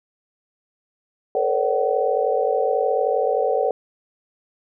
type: tone cluster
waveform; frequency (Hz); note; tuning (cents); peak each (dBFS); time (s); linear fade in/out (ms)
sine; 436.5 / 475.5 / 529 / 579 / 756; A4 / A#4 / C5 / D5 / F#5; -14 / +34 / +19 / -25 / +37; -24; 1.35-3.71; 2
effects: none